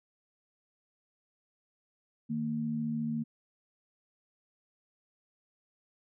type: tone pair together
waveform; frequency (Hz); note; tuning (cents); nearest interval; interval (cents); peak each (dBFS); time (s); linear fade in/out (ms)
sine; 155.56 / 229.7; D#3 / A#3; 0 / -25; perfect fifth; 675; -37 / -31; 2.29-3.24; 20
effects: none